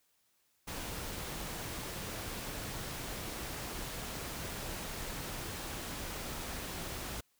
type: noise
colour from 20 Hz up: pink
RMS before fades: -41 dBFS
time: 0.67-7.21 s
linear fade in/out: 10 ms
effects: white hiss -74 dBFS RMS until 7.39 s